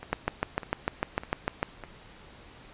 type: two click trains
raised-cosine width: 0.5 ms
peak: -24 / -10 dBFS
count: 4 / 11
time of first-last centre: 0.03-1.837 / 0.13-1.629 s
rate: 1.66 / 6.67 Hz
effects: pink hiss -51 dBFS RMS until 2.73 s + resampled to 8000 Hz